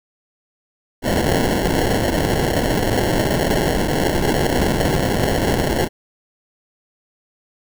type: noise with sample-and-hold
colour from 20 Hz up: violet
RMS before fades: -18 dBFS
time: 1.02-5.89 s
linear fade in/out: 50 ms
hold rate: 1225 Hz
effects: none